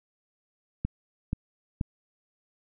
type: click train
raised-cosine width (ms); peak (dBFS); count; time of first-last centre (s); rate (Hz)
5; -15; 3; 0.85-1.812; 2.08
effects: none